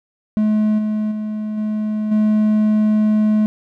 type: tone with level steps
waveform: triangle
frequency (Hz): 213.8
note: A3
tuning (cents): -49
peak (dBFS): -11 / -15 / -19 / -16 / -10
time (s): 0.37-3.46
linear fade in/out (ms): 0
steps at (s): 0.78 / 1.11 / 1.57 / 2.11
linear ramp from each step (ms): 10
effects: none